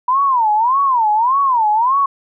sine tone with vibrato, 971 Hz, B5, 30 cents flat, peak -11 dBFS, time 0.08-2.06 s, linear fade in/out 5 ms, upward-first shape sine, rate 1.7 Hz, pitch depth 250 cents each way, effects none

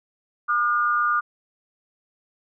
sine tone pair together, 1205.8 / 1434 Hz, D6 / F6, +45 / +45 cents, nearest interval minor third, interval 300 cents, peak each -20 / -23 dBFS, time 0.48-1.21 s, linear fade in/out 20 ms, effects none

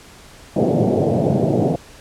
pink band-pass noise, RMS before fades -17 dBFS, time 0.56-1.76 s, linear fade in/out 5 ms, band 110 to 710 Hz, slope 48 dB/octave, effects pink hiss -43 dBFS RMS until 2 s + low-pass 10000 Hz 12 dB/octave

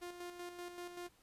sawtooth tone with tremolo, 352.1 Hz, F4, 14 cents sharp, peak -40 dBFS, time 0.01-1.09 s, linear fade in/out 20 ms, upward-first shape square, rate 5.2 Hz, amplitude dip 50%, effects pink hiss -69 dBFS RMS until 1.22 s + resampled to 32000 Hz

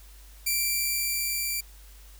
5% pulse tone with level ramp, 2349 Hz, D7, in tune, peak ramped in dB -14 to -18 dBFS, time 0.46-1.61 s, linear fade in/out 10 ms, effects added 50 Hz sine -47 dBFS peak until 2.19 s + white hiss -55 dBFS RMS until 2.19 s

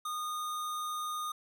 square tone, 1228 Hz, D#6, 23 cents flat, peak -35 dBFS, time 0.05-1.32 s, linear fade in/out 5 ms, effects none

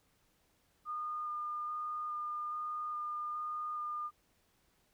sine tone with vibrato, 1215 Hz, D#6, 42 cents flat, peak -36 dBFS, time 0.85-4.11 s, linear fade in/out 50 ms, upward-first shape square, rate 1.2 Hz, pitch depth 9 cents each way, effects pink hiss -73 dBFS RMS until 4.93 s

